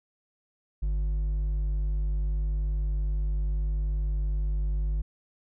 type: tone with hard clipping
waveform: sine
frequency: 50.4 Hz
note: G1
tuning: 49 cents sharp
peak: -26 dBFS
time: 0.82-5.02 s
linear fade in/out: 10 ms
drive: 4 dB
effects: none